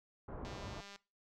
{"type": "low-pass noise", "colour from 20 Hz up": "pink", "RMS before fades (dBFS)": -46, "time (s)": [0.28, 0.81], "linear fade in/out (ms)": 5, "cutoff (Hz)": 1200, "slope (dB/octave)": 24}
{"type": "click train", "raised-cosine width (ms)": 0.2, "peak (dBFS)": -35, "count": 103, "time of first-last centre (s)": [0.45, 0.96], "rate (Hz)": 200}
{"effects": ["noise-tail reverb RT60 0.3 s tail -21 dB re dry"]}